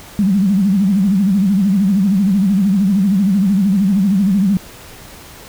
sine tone with vibrato, 195.5 Hz, G3, 4 cents flat, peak -10 dBFS, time 0.19-4.57 s, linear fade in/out 0 ms, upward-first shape sine, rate 13 Hz, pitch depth 130 cents each way, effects pink hiss -37 dBFS RMS until 5.48 s

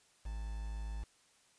triangle tone with quantisation, 53.5 Hz, A1, 48 cents flat, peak -36 dBFS, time 0.25-1.04 s, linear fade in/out 10 ms, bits 9, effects white hiss -68 dBFS RMS until 1.58 s + resampled to 22050 Hz

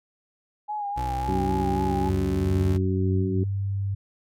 sine tone with vibrato, 826 Hz, G#5, 10 cents flat, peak -27 dBFS, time 0.68-2.1 s, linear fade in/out 20 ms, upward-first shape sine, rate 3.7 Hz, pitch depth 46 cents each way
30% pulse linear sweep, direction up, 62.2 to 73.42 Hz, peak -26 dBFS, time 0.96-2.78 s, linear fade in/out 20 ms
harmonic tone, 94 Hz, F#2, 28 cents sharp, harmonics 1 / 2 / 3 / 4, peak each -31 / -28 / -30 / -29 dBFS, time 1.28-3.44 s, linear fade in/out 5 ms
sine tone with pitch glide, 92.6 to 98.67 Hz, F#2 to G2, +2 to +12 cents, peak -24 dBFS, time 2.08-3.95 s, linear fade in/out 10 ms, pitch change +110 cents, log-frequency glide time 2.78-3.36 s
effects none

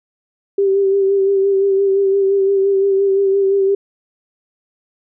sine tone with vibrato, 392 Hz, G4, in tune, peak -11 dBFS, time 0.58-3.75 s, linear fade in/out 5 ms, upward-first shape sine, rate 5.8 Hz, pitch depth 30 cents each way, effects none

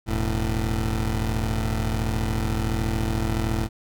20% pulse tone pair together, 41.4 / 110.3 Hz, E1 / A2, +8 / +5 cents, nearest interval octave + perfect fourth, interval 1697 cents, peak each -20 / -21 dBFS, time 0.06-3.69 s, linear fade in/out 50 ms, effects none

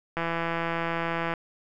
click train, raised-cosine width 0.5 ms, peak -14 dBFS, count 196, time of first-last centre 0.17-1.338 s, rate 167 Hz, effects none

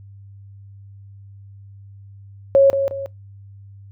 sine tone with echo, 549 Hz, C#5, 17 cents flat, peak -8 dBFS, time 2.55-2.7 s, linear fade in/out 0 ms, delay 180 ms, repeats 2, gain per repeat -8 dB, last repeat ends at 3.06 s, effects noise-tail reverb RT60 0.2 s tail -25 dB re dry + added 99 Hz sine -39 dBFS peak until 3.91 s

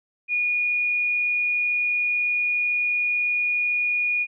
sine tone with frequency modulation, 2446 Hz, D#7, 30 cents flat, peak -20 dBFS, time 0.28-4.27 s, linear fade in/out 50 ms, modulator 47 Hz, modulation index 0.25, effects none

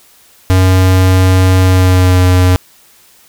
square tone with pitch glide, 93.1 to 91.18 Hz, F#2 to F#2, +11 to -25 cents, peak -6 dBFS, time 0.5-2.56 s, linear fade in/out 0 ms, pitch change -36 cents, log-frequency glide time 1.6-2.23 s, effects white hiss -45 dBFS RMS until 3.28 s

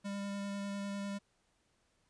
square tone with vibrato, 200 Hz, G3, 35 cents sharp, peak -38 dBFS, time 0.04-1.19 s, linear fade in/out 20 ms, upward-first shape square, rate 10 Hz, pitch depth 9 cents each way, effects pink hiss -75 dBFS RMS until 2.09 s + resampled to 22050 Hz

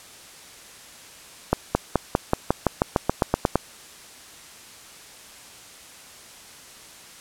accelerating click train, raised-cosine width 1 ms, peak -3 dBFS, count 14, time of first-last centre 1.53-3.556 s, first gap 220 ms, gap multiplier 0.94, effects white hiss -45 dBFS RMS until 7.2 s + low-pass 10000 Hz 12 dB/octave

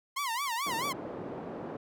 sawtooth tone with vibrato, 1022 Hz, C6, 41 cents flat, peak -27 dBFS, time 0.16-0.93 s, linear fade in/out 10 ms, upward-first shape sine, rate 4.6 Hz, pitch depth 220 cents each way
clicks, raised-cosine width 0.3 ms, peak -36 / -41 dBFS, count 2, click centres 0.475 / 0.482 s
pink band-pass noise, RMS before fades -40 dBFS, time 0.66-1.77 s, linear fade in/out 5 ms, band 240 to 680 Hz, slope 12 dB/octave
effects none

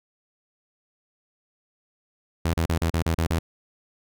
sawtooth tone bursts, 82.41 Hz, E2, in tune, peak -17 dBFS, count 8, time 2.45-3.39 s, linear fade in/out 5 ms, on 86 ms, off 36 ms, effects none

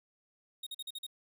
45% pulse tone bursts, 3736 Hz, A#7, 3 cents sharp, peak -39 dBFS, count 6, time 0.63-1.066 s, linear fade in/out 5 ms, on 36 ms, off 44 ms, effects none

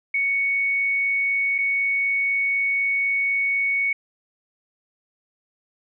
sine tone with dropouts, 2224 Hz, C#7, 5 cents sharp, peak -19 dBFS, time 0.14-3.93 s, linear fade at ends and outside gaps 5 ms, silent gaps 1.582-1.585 s, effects none

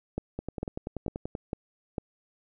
two click trains, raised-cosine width 2 ms, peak -20 / -17 dBFS, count 11 / 5, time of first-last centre 0.39-1.352 / 0.18-1.982 s, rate 10.4 / 2.22 Hz, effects none

